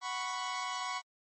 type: chord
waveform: sawtooth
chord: F# suspended fourth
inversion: none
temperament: equal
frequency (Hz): 740 / 987.8 / 1108.7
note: F#5 / B5 / C#6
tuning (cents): 0 / 0 / 0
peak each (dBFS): -38 / -35 / -34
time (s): 0.01-1.02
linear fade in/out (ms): 50
effects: MP3 32 kbps